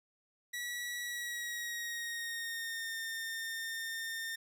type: tone with pitch glide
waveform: sawtooth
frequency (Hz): 1936 to 1816.8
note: B6 to A#6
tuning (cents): -35 to -45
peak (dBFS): -34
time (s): 0.53-4.36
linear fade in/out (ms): 10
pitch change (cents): -110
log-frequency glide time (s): 1-2.98
effects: none